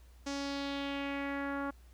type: tone with low-pass filter sweep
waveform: sawtooth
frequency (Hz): 279.7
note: C#4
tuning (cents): +16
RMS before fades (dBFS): -37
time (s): 0.26-1.71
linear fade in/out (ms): 10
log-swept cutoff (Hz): 6200 to 1300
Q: 2.6
effects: added 60 Hz sine -54 dBFS peak until 1.93 s + pink hiss -67 dBFS RMS until 1.93 s